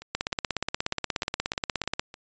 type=two click trains; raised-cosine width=0.2 ms; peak=-9 / -24 dBFS; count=32 / 8; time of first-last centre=0.15-1.995 / 0.02-2.141 s; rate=16.8 / 3.3 Hz; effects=resampled to 16000 Hz